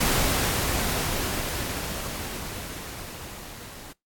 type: noise with level ramp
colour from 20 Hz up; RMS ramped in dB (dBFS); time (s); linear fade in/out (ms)
pink; -22 to -43; 0-3.93; 10
effects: noise-tail reverb RT60 0.2 s tail -24 dB re dry + AAC 64 kbps